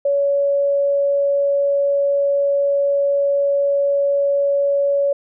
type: tone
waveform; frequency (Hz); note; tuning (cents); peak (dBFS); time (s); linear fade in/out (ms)
sine; 563; C#5; +27; -14; 0.05-5.13; 5
effects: none